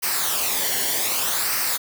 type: noise with flanger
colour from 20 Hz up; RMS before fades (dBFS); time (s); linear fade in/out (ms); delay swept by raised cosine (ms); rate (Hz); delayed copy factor
white; -23; 0.02-1.78; 20; 0.28 to 0.81; 0.65; -0.6
effects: none